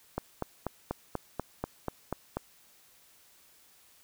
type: click train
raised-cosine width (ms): 1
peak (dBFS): -17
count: 10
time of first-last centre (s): 0.18-2.37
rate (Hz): 4.11
effects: white hiss -61 dBFS RMS until 4.03 s